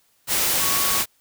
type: tone in noise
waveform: sine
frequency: 1114 Hz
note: C#6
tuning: 8 cents sharp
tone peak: -29 dBFS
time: 0.58-1.04 s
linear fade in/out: 50 ms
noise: white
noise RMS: -21 dBFS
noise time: 0.27-1.06 s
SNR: -11 dB
effects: white hiss -63 dBFS RMS until 1.2 s